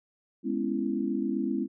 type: chord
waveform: sine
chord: C# minor seventh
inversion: second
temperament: just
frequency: 207.9 / 249.5 / 277.2 / 332.6 Hz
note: G#3 / B3 / C#4 / E4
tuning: +2 / +18 / 0 / +16 cents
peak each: -32 dBFS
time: 0.43-1.68 s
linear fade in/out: 50 ms
effects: none